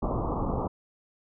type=low-pass noise; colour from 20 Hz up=pink; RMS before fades=-29 dBFS; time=0.02-0.68 s; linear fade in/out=10 ms; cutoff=1200 Hz; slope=96 dB/octave; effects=none